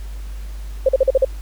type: tone bursts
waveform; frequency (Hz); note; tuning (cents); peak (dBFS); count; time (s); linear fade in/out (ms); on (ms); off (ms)
sine; 529; C5; +19; -9; 6; 0.86-1.249; 5; 29; 43
effects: added 50 Hz sine -27 dBFS peak until 1.41 s + pink hiss -46 dBFS RMS until 1.41 s